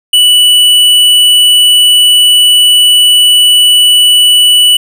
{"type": "tone with hard clipping", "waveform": "triangle", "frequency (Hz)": 2960, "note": "F#7", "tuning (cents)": 0, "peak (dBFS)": -4, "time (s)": [0.13, 4.77], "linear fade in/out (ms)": 5, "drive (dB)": 13, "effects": []}